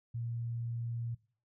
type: tone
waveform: sine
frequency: 117.3 Hz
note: A#2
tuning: 11 cents sharp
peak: -35 dBFS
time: 0.14-1.15 s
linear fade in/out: 10 ms
effects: noise-tail reverb RT60 0.4 s tail -19 dB re dry